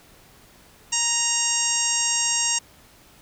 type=harmonic tone; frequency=935 Hz; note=A#5; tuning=5 cents sharp; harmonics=1 / 2 / 3 / 4 / 5 / 6 / 7 / 8 / 9; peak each=-33 / -35 / -28 / -37 / -35 / -26 / -26 / -26 / -31 dBFS; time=0.92-2.59 s; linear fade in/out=10 ms; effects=pink hiss -52 dBFS RMS until 3.21 s